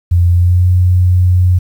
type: tone with pitch glide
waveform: sine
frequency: 87.2 to 90.43 Hz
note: F2 to F#2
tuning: -2 to -39 cents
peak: -6 dBFS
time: 0.11-1.59 s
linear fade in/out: 10 ms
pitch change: +63 cents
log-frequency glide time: 0.31-0.65 s
effects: 7-bit